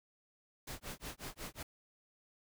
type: noise with tremolo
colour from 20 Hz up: pink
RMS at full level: -43 dBFS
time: 0.67-1.63 s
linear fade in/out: 5 ms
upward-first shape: sine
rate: 5.5 Hz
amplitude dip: 100%
effects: none